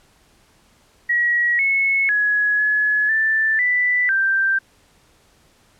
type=tone with pitch steps; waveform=sine; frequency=1912 / 2193 / 1680 / 1699 / 1767 / 1981 / 1570 Hz; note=A#6 / C#7 / G#6 / G#6 / A6 / B6 / G6; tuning=+43 / -19 / +19 / +39 / +7 / +5 / +2 cents; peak=-15 dBFS; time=1.09-4.59 s; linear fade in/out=10 ms; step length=500 ms; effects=pink hiss -56 dBFS RMS until 5.79 s + low-pass 11000 Hz 12 dB/octave